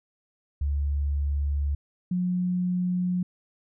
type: tone pair in turn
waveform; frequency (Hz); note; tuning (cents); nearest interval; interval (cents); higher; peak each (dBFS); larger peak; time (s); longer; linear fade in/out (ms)
sine; 71.5 / 180.17; D2 / F#3; -46 / -46; octave + major third; 1600; second; -23; neither; 0.61-1.75 / 2.11-3.23; first; 5
effects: none